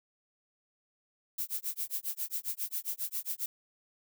violet noise with tremolo, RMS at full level -33 dBFS, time 1.38-3.46 s, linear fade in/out 5 ms, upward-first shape sine, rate 7.4 Hz, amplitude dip 100%, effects none

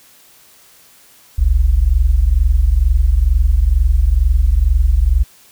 sine tone pair together, 45.32 / 67.5 Hz, F#1 / C#2, -35 / -45 cents, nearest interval perfect fifth, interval 690 cents, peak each -12 dBFS, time 1.38-5.24 s, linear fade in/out 10 ms, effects white hiss -47 dBFS RMS until 5.51 s

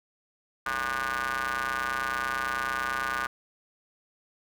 sawtooth ring-modulated tone, 129 Hz, C3, 24 cents flat, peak -21 dBFS, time 0.66-3.27 s, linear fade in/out 5 ms, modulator 1340 Hz, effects none

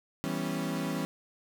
35% pulse chord, C# half-diminished seventh, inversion first, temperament equal, 164.81 / 196 / 246.9 / 277.2 Hz, E3 / G3 / B3 / C#4, 0 / 0 / 0 / 0 cents, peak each -34 / -35 / -36 / -34 dBFS, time 0.24-1.05 s, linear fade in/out 0 ms, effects none

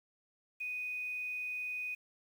sine tone with quantisation, 2489 Hz, D#7, in tune, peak -36 dBFS, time 0.6-1.95 s, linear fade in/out 10 ms, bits 10, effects none

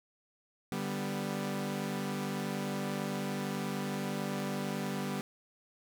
sawtooth chord, G major, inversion second, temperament equal, 146.83 / 196 / 246.9 Hz, D3 / G3 / B3, 0 / 0 / 0 cents, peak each -36 / -32 / -35 dBFS, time 0.72-5.21 s, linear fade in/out 0 ms, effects none

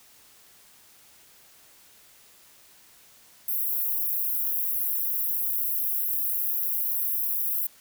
pink high-pass noise, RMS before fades -27 dBFS, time 3.48-7.67 s, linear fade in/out 5 ms, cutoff 12000 Hz, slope 48 dB/octave, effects white hiss -55 dBFS RMS until 7.8 s

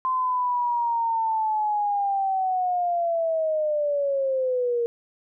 sine linear sweep, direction down, 1038 to 466.2 Hz, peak -21 dBFS, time 0.05-4.86 s, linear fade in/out 0 ms, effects none

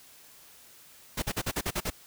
pink noise bursts, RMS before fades -30 dBFS, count 8, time 1.17-1.903 s, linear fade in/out 10 ms, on 54 ms, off 43 ms, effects white hiss -54 dBFS RMS until 2.06 s

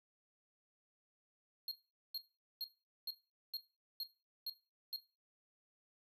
square tone bursts, 4249 Hz, C8, 26 cents sharp, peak -39 dBFS, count 8, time 1.68-4.962 s, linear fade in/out 2 ms, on 34 ms, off 430 ms, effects noise-tail reverb RT60 0.3 s tail -17 dB re dry

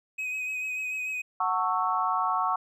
triangle tone with vibrato, 2523 Hz, D#7, 23 cents sharp, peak -28 dBFS, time 0.18-1.22 s, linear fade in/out 10 ms, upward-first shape sine, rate 6.8 Hz, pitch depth 24 cents each way
sine chord, F# minor seventh, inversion none, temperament equal with one note detuned, 740 / 898.5 / 1108.7 / 1318.5 Hz, F#5 / A5 / C#6 / E6, 0 / +36 / 0 / 0 cents, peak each -30 / -31 / -27 / -31 dBFS, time 1.4-2.56 s, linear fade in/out 5 ms
effects none

